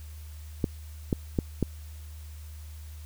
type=clicks; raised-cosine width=3 ms; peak=-11 dBFS; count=4; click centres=0.642 / 1.128 / 1.388 / 1.627 s; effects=added 76 Hz sine -40 dBFS peak until 3.05 s + white hiss -55 dBFS RMS until 3.05 s